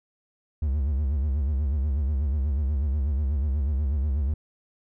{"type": "tone with vibrato", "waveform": "triangle", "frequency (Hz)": 70.8, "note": "C#2", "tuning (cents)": 37, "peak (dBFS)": -20, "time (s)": [0.62, 4.34], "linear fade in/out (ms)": 5, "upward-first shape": "sine", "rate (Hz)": 8.2, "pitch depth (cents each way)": 150, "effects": []}